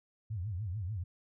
sine tone with vibrato, 98 Hz, G2, in tune, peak -34 dBFS, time 0.3-1.04 s, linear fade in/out 10 ms, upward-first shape triangle, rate 6.8 Hz, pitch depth 300 cents each way, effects none

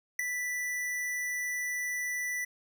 square tone with ADSR envelope, 1975.5 Hz, B6, in tune, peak -24 dBFS, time 0.19-2.45 s, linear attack 5 ms, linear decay 5 ms, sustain -8 dB, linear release 9 ms, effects none

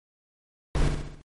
brown noise with echo, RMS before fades -22 dBFS, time 0.75-0.88 s, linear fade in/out 0 ms, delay 67 ms, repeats 5, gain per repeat -5 dB, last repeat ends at 1.215 s, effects MP3 48 kbps

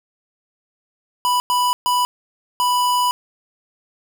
square tone bursts at uneven times, 987.8 Hz, B5, in tune, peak -16 dBFS, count 4, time 1.25-1.4 / 1.5-1.73 / 1.86-2.05 / 2.6-3.11 s, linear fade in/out 0 ms, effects none

